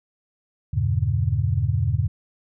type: chord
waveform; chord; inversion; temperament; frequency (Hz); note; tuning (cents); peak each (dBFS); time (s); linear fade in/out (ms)
sine; E diminished seventh; none; just; 82.41 / 98.89 / 118.67 / 142.4; E2 / G2 / Bb2 / Db3; 0 / +16 / +31 / +47; -25 / -23 / -24 / -26; 0.73-2.08; 10
effects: none